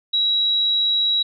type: tone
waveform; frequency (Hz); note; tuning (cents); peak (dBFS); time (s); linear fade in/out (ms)
sine; 3875; B7; -34; -16; 0.13-1.23; 10
effects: none